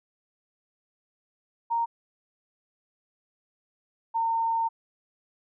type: tone pair in turn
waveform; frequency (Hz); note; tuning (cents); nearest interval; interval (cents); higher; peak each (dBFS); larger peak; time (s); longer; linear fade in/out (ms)
sine; 929 / 911.5; A#5 / A#5; -6 / -39; unison; 33; first; -23; neither; 1.7-1.86 / 4.14-4.69; second; 20
effects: none